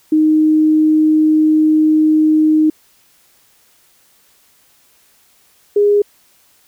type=tone pair in turn; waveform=sine; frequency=310.2 / 410.6 Hz; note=D#4 / G#4; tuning=-5 / -20 cents; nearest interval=perfect fourth; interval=485 cents; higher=second; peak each=-8 dBFS; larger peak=neither; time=0.12-2.7 / 5.76-6.02 s; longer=first; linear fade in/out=5 ms; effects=white hiss -53 dBFS RMS until 6.67 s